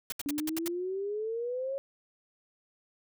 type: noise bursts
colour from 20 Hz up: white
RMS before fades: -35 dBFS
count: 7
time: 0.1-0.68 s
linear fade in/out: 2 ms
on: 22 ms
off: 71 ms
type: exponential sweep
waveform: sine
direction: up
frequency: 283.9 to 554.4 Hz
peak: -31 dBFS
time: 0.26-1.78 s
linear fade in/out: 0 ms
effects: none